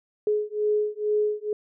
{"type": "beating tone pair", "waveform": "sine", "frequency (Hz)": [420.5, 422.7], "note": ["G#4", "G#4"], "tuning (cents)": [22, 31], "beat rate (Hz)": 2.2, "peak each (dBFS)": [-25, -25], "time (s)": [0.27, 1.53], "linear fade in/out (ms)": 2, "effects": []}